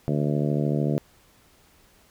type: harmonic tone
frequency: 73.42 Hz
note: D2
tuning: in tune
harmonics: 2 / 3 / 4 / 5 / 6 / 7 / 8 / 9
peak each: -24 / -28 / -30 / -32 / -34 / -35 / -36 / -37 dBFS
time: 0.08-0.98 s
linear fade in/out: 0 ms
effects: pink hiss -58 dBFS RMS until 2.1 s